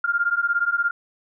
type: beating tone pair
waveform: sine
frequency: 1394 / 1411 Hz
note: F6 / F6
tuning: -4 / +17 cents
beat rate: 17 Hz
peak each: -22 dBFS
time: 0.04-0.91 s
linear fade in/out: 5 ms
effects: none